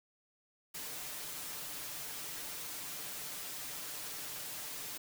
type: noise with comb filter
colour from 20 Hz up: white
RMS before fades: -43 dBFS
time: 0.74-4.98 s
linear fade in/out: 10 ms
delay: 6.7 ms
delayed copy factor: +0.65
effects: none